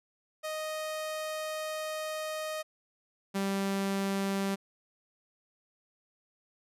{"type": "tone pair in turn", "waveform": "sawtooth", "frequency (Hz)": [622.3, 196.01], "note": ["D#5", "G3"], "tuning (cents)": [0, 0], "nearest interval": "octave + minor sixth", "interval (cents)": 2000, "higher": "first", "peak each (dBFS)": [-30, -25], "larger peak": "second", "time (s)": [[0.43, 2.63], [3.34, 4.56]], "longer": "first", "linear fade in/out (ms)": 20, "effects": ["resampled to 32000 Hz"]}